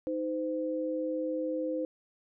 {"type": "tone pair together", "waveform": "sine", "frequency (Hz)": [313.3, 513], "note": ["D#4", "C5"], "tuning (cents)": [12, -34], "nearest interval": "major sixth", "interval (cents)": 854, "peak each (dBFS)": [-33, -32], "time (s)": [0.07, 1.85], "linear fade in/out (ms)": 0, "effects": []}